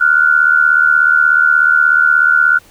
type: tone pair together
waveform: sine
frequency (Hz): 1403.4 / 1480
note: F6 / F#6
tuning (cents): +8 / 0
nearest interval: minor second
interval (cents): 92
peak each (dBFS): -10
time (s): 0-2.59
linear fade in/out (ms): 20
effects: pink hiss -45 dBFS RMS until 2.7 s